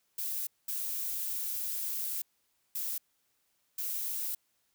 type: noise bursts at uneven times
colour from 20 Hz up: violet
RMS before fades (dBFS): -35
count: 4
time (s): 0.18-0.47 / 0.68-2.22 / 2.75-2.98 / 3.78-4.35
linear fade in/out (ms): 5
effects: white hiss -75 dBFS RMS until 4.74 s